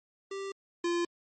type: tone pair in turn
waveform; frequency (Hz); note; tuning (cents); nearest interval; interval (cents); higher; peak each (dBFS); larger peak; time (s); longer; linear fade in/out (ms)
square; 392 / 345.2; G4 / F4; 0 / -20; major second; 220; first; -36 / -28; second; 0.31-0.52 / 0.84-1.05; neither; 5
effects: MP3 32 kbps